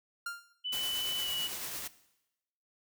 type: tone with exponential decay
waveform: 45% pulse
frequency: 1396.9 Hz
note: F6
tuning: in tune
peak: -33 dBFS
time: 0.26-0.55 s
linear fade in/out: 5 ms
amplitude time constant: 61 ms
type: tone with pitch glide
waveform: sine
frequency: 2991 to 2940 Hz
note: F#7 to F#7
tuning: +18 to -12 cents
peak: -33 dBFS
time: 0.64-1.48 s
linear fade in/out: 20 ms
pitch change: -30 cents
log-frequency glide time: 1.21-1.29 s
type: noise with tremolo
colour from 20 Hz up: white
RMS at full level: -38 dBFS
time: 0.72-1.88 s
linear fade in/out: 10 ms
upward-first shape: triangle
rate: 8.9 Hz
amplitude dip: 35%
effects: noise-tail reverb RT60 0.9 s tail -17 dB re dry